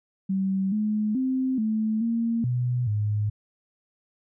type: tone with pitch steps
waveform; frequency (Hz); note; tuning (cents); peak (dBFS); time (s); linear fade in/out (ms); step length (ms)
sine; 192.1 / 212.7 / 260.4 / 217.9 / 230.5 / 123.5 / 105; G3 / G#3 / C4 / A3 / A#3 / B2 / G#2; -35 / +42 / -8 / -17 / -19 / 0 / +19; -22; 0.29-3.3; 10; 430
effects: none